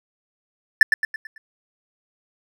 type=tone with echo; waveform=triangle; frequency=1760 Hz; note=A6; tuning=in tune; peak=-4 dBFS; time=0.81-0.83 s; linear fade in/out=2 ms; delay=110 ms; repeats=5; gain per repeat=-7 dB; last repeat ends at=1.38 s; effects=none